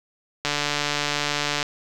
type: click train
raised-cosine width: 0.2 ms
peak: -6 dBFS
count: 173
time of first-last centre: 0.45-1.628 s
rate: 146 Hz
effects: none